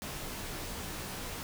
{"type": "noise with comb filter", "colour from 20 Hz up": "pink", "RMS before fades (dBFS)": -40, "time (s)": [0.02, 1.43], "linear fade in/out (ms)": 0, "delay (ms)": 18, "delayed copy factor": -0.7, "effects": []}